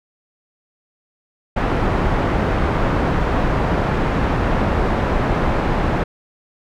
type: low-pass noise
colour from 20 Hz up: pink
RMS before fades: -18 dBFS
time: 1.56-6.04 s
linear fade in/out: 10 ms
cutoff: 1400 Hz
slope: 12 dB/octave
effects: none